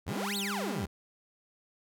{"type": "exponential two-way sweep", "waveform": "sawtooth", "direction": "up then down", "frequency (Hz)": [65.6, 4508, 65.6], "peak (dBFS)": -30, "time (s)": [0.06, 0.87], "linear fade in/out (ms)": 20, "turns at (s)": 0.37}
{"type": "tone with vibrato", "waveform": "35% pulse", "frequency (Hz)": 200.3, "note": "G3", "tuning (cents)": 38, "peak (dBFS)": -33, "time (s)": [0.08, 0.86], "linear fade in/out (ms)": 10, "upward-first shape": "sine", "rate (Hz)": 5.2, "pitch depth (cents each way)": 21}
{"effects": []}